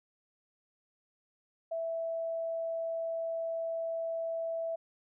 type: tone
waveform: sine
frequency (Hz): 659.3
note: E5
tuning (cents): 0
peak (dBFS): -32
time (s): 1.71-4.76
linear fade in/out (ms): 10
effects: none